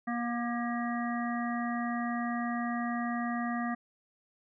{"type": "harmonic tone with a mistuned harmonic", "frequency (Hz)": 238.1, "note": "A#3", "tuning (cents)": 37, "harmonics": [1, 3, 5, 7, 8], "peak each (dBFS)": [-32, -37, -39, -44, -41], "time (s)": [0.07, 3.75], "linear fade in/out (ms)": 10, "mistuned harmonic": 7, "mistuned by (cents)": -22, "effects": []}